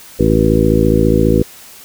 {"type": "harmonic tone with a mistuned harmonic", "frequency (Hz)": 54.7, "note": "A1", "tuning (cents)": -9, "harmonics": [1, 2, 3, 4, 5, 6, 7, 9], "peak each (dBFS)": [-17, -17, -17, -17, -17, -17, -17, -17], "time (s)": [0.19, 1.43], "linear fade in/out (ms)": 10, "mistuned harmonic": 9, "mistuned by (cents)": -35, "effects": ["white hiss -38 dBFS RMS until 1.84 s"]}